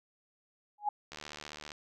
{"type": "tone with exponential growth", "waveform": "sine", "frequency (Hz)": 830.6, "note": "G#5", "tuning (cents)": 0, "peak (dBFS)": -24, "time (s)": [0.78, 0.89], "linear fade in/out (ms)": 5, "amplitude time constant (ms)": 22}
{"type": "click train", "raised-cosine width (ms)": 0.2, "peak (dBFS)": -26, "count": 46, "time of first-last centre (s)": [1.12, 1.718], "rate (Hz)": 75.2}
{"effects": []}